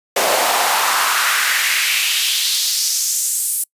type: noise with high-pass filter sweep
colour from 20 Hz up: pink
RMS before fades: -17 dBFS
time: 0.16-3.64 s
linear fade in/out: 5 ms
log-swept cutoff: 540 to 10000 Hz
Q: 2.2
effects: noise-tail reverb RT60 0.1 s tail -26 dB re dry + resampled to 32000 Hz